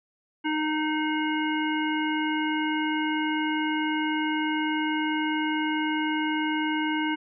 harmonic tone with a mistuned harmonic, 308.2 Hz, D#4, 16 cents flat, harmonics 1 / 3 / 5 / 7 / 9, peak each -26 / -31 / -33 / -34 / -36 dBFS, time 0.44-7.16 s, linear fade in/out 20 ms, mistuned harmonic 9, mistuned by +57 cents, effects none

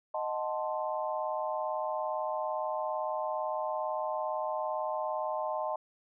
sine chord, D# diminished seventh, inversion none, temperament equal, 622.3 / 740 / 880 / 1046.5 Hz, D#5 / F#5 / A5 / C6, 0 / 0 / 0 / 0 cents, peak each -34 / -39 / -36 / -38 dBFS, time 0.14-5.76 s, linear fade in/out 5 ms, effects none

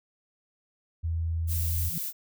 sine tone, 82.41 Hz, E2, in tune, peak -26 dBFS, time 1.03-1.9 s, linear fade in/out 20 ms
violet noise, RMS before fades -33 dBFS, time 1.47-2.13 s, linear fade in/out 50 ms
sine tone with exponential growth, 166.1 Hz, E3, 13 cents sharp, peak -28 dBFS, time 1.82-1.98 s, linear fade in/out 2 ms, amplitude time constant 34 ms
effects none

